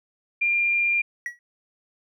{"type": "tone", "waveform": "sine", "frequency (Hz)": 2395, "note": "D7", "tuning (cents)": 33, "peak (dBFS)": -19, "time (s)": [0.41, 1.02], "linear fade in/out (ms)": 10}
{"type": "tone with exponential decay", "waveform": "triangle", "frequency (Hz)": 1925, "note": "B6", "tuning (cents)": -45, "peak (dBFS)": -22, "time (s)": [1.26, 1.39], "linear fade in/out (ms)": 1, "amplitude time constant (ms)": 28}
{"effects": []}